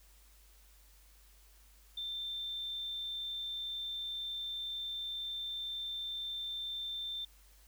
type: tone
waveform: sine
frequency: 3569 Hz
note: A7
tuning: 24 cents sharp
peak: -37 dBFS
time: 1.97-7.25 s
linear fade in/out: 5 ms
effects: added 50 Hz sine -60 dBFS peak until 7.67 s + white hiss -65 dBFS RMS until 7.67 s